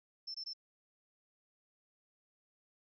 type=tone bursts; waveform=sine; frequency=5330 Hz; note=E8; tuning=18 cents sharp; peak=-40 dBFS; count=3; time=0.27-0.535 s; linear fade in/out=10 ms; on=75 ms; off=20 ms; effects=none